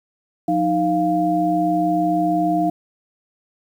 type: tone cluster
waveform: sine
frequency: 177.3 / 311.5 / 696 Hz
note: F3 / D#4 / F5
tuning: +26 / +2 / -6 cents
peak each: -25 / -19 / -19 dBFS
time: 0.48-2.7 s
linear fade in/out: 5 ms
effects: 8-bit